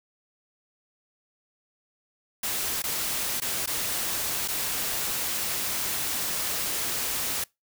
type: noise with dropouts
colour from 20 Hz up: white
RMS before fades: -29 dBFS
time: 2.43-7.44 s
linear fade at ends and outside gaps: 5 ms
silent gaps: 2.822-2.838 / 3.402-3.418 / 3.661-3.673 / 4.478-4.484 s
effects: noise-tail reverb RT60 0.2 s tail -24 dB re dry